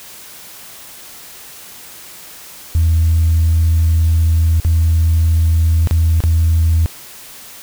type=tone with dropouts; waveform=sine; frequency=81.9 Hz; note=E2; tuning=11 cents flat; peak=-8 dBFS; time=2.75-6.86 s; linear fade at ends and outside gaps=0 ms; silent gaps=4.6-4.648 / 5.873-5.91 / 6.204-6.238 s; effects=tanh soft clip ceiling -6 dBFS + white hiss -36 dBFS RMS until 7.62 s